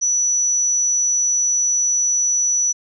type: tone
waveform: sine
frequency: 5920 Hz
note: F#8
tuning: in tune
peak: -15 dBFS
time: 0.01-2.73 s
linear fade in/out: 20 ms
effects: none